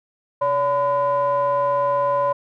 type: ring-modulated tone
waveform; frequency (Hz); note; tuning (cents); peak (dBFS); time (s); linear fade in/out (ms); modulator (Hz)
triangle; 220; A3; 0; -12; 0.41-2.33; 10; 789
effects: none